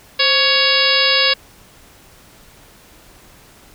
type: harmonic tone with a mistuned harmonic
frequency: 558 Hz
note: C#5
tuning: 11 cents sharp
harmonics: 1 / 2 / 3 / 4 / 5 / 6 / 7 / 8 / 9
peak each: -22 / -24 / -21 / -21 / -19 / -21 / -19 / -20 / -20 dBFS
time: 0.19-1.34 s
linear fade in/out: 10 ms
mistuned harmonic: 1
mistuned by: -95 cents
effects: pink hiss -46 dBFS RMS until 3.74 s